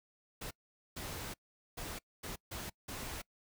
pink noise bursts at uneven times, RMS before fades -43 dBFS, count 6, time 0.41-0.51 / 0.96-1.34 / 1.77-1.99 / 2.23-2.36 / 2.51-2.7 / 2.88-3.22 s, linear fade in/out 10 ms, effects noise-tail reverb RT60 0.1 s tail -24 dB re dry

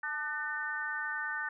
harmonic tone with a mistuned harmonic, 301.2 Hz, D4, 44 cents sharp, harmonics 3 / 4 / 5 / 6, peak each -43 / -43 / -36 / -37 dBFS, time 0.03-1.49 s, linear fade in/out 5 ms, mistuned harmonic 3, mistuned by -53 cents, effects none

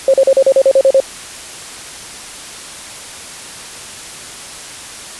sine tone bursts, 537 Hz, C5, 45 cents sharp, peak -5 dBFS, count 10, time 0.08-1.002 s, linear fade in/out 2 ms, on 58 ms, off 38 ms, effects white hiss -30 dBFS RMS until 5.19 s + resampled to 24000 Hz

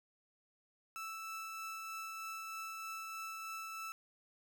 30% pulse tone with tremolo, 1318.5 Hz, E6, in tune, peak -39 dBFS, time 0.96-3.92 s, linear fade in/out 0 ms, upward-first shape triangle, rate 3.2 Hz, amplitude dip 25%, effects none

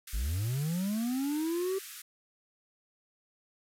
white band-pass noise, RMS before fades -46 dBFS, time 0.07-2.02 s, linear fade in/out 5 ms, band 1200 to 15000 Hz, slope 96 dB/octave
triangle linear sweep, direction up, 44.12 to 392 Hz, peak -27 dBFS, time 0.13-1.79 s, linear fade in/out 10 ms
effects none

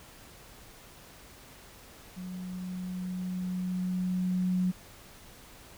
sine tone with level ramp, 182.9 Hz, F#3, 20 cents flat, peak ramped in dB -37 to -24 dBFS, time 2.16-4.72 s, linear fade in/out 20 ms, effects pink hiss -52 dBFS RMS until 5.77 s

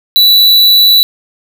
square tone, 3951 Hz, B7, in tune, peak -4 dBFS, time 0.16-1.03 s, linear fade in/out 0 ms, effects none

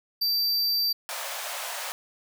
square tone, 4670 Hz, D8, 11 cents flat, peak -23 dBFS, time 0.21-0.93 s, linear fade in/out 10 ms
pink high-pass noise, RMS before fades -34 dBFS, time 1.09-1.92 s, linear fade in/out 0 ms, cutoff 570 Hz, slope 48 dB/octave
effects none

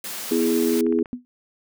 white high-pass noise, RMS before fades -32 dBFS, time 0.04-0.81 s, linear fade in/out 2 ms, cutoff 150 Hz, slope 48 dB/octave
sine chord, E major, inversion second, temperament equal, 246.9 / 329.6 / 415.3 Hz, B3 / E4 / G#4, 0 / 0 / 0 cents, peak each -22 dBFS, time 0.31-1.03 s, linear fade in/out 5 ms
clicks, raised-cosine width 0.5 ms, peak -25 dBFS, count 9, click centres 0.629 / 0.697 / 0.737 / 0.773 / 0.805 / 0.866 / 0.925 / 0.989 / 1.058 s
sine tone with exponential decay, 246.9 Hz, B3, in tune, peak -22 dBFS, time 1.13-1.25 s, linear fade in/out 0 ms, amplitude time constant 26 ms
effects none

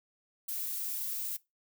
violet noise, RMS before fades -36 dBFS, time 0.48-1.37 s, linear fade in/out 10 ms, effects noise-tail reverb RT60 0.2 s tail -20 dB re dry

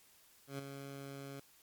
15% pulse tone with ADSR envelope, 138.59 Hz, C#3, in tune, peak -32 dBFS, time 0.47-1.4 s, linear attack 120 ms, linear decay 6 ms, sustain -7 dB, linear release 6 ms, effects white hiss -65 dBFS RMS until 1.62 s + MP3 96 kbps

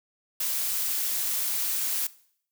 blue noise, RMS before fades -28 dBFS, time 0.4-2.07 s, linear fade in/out 5 ms, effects noise-tail reverb RT60 0.6 s tail -19 dB re dry

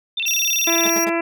sine tone with vibrato, 3101 Hz, G7, 19 cents flat, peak -20 dBFS, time 0.17-0.9 s, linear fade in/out 5 ms, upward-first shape square, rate 18 Hz, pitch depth 250 cents each way
sawtooth tone, 5710 Hz, F8, 37 cents sharp, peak -17 dBFS, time 0.26-1.05 s, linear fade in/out 10 ms
harmonic tone, 335.6 Hz, E4, 31 cents sharp, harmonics 1 / 2 / 3 / 4 / 5 / 6 / 7 / 8, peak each -21 / -24 / -28 / -31 / -31 / -31 / -29 / -31 dBFS, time 0.67-1.21 s, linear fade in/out 5 ms
15% pulse tone bursts, 210 Hz, G#3, 19 cents sharp, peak -19 dBFS, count 3, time 0.85-1.097 s, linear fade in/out 5 ms, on 33 ms, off 74 ms
effects none

